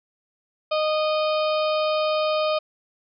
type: harmonic tone with a mistuned harmonic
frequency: 617 Hz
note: D#5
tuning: 15 cents flat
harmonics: 1 / 2 / 4 / 5 / 6 / 7 / 8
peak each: -21 / -27 / -33 / -35 / -37 / -38 / -39 dBFS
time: 0.71-2.59 s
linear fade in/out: 10 ms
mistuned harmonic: 7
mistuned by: +17 cents
effects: none